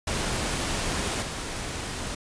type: noise with level steps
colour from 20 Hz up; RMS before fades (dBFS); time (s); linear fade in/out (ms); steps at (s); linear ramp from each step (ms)
pink; -28 / -33; 0.07-2.15; 5; 1.22; 5
effects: resampled to 22050 Hz